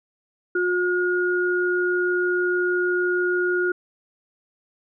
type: tone pair together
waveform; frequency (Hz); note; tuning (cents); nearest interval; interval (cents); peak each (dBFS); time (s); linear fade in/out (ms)
sine; 359.1 / 1434.5; F4 / F6; +48 / +46; 2 octaves; 2398; -21 / -23; 0.55-3.72; 5
effects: none